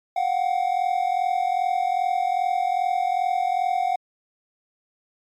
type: tone pair together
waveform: triangle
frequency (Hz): 714.5 / 757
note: F5 / F#5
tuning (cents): +39 / +39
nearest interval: minor second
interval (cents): 100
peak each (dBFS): -21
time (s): 0.16-3.96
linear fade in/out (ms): 5
effects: MP3 96 kbps